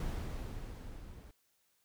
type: noise with level ramp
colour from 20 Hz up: brown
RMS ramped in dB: -36 to -52 dBFS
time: 0-1.31 s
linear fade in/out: 2 ms
effects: white hiss -75 dBFS RMS until 1.84 s